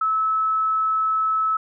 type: tone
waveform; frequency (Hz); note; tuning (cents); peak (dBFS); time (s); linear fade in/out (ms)
sine; 1300; E6; -24; -18; 0.01-1.57; 5
effects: none